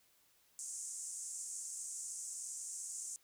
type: band-pass noise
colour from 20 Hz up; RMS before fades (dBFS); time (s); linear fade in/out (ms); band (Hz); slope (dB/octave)
pink; -45; 0.59-3.16; 0; 6600 to 9000; 48
effects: white hiss -71 dBFS RMS until 3.23 s